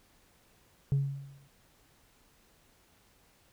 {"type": "tone with exponential decay", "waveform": "sine", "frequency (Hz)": 138.59, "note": "C#3", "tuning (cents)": 0, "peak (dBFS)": -20, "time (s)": [0.92, 1.48], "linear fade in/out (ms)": 0, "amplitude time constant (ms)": 120, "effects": ["tanh soft clip ceiling -22 dBFS", "pink hiss -65 dBFS RMS until 3.52 s"]}